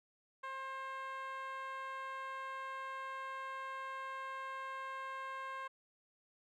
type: tone with band-pass filter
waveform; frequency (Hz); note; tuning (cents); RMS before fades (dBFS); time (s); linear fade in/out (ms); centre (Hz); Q
10% pulse; 532; C5; +29; -44; 0.43-5.68; 10; 1100; 2
effects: none